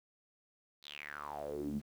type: tone with band-pass filter sweep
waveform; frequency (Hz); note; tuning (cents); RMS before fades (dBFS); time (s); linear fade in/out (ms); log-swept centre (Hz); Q
sawtooth; 73.42; D2; 0; -42; 0.82-1.82; 50; 4200 to 180; 7.6
effects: 10-bit